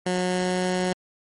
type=tone with pitch glide; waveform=15% pulse; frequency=181.6 to 182.76 Hz; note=F#3 to F#3; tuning=-32 to -21 cents; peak=-16 dBFS; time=0.06-0.93 s; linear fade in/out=5 ms; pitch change=+11 cents; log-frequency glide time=0.17-0.65 s; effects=MP3 48 kbps